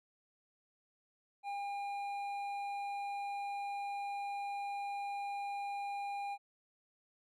triangle tone with hard clipping, 805 Hz, G5, 46 cents sharp, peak -39 dBFS, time 1.43-6.38 s, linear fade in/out 50 ms, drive 11 dB, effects none

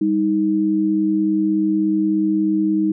sine tone pair together, 198.5 / 315.1 Hz, G3 / D#4, +22 / +22 cents, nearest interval minor sixth, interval 800 cents, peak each -21 / -16 dBFS, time 0.01-2.92 s, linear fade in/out 5 ms, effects none

